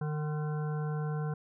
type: harmonic tone with a mistuned harmonic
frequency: 151.7 Hz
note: D#3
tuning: 44 cents flat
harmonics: 1 / 3 / 5 / 7 / 9 / 10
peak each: -31 / -41 / -45 / -48 / -50 / -51 dBFS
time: 0.01-1.34 s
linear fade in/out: 5 ms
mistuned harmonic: 7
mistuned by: -32 cents
effects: none